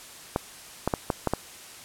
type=clicks; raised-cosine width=1 ms; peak=-9 dBFS; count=6; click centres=0.361 / 0.876 / 0.938 / 1.102 / 1.273 / 1.336 s; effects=white hiss -45 dBFS RMS until 1.84 s + low-pass 11000 Hz 12 dB/octave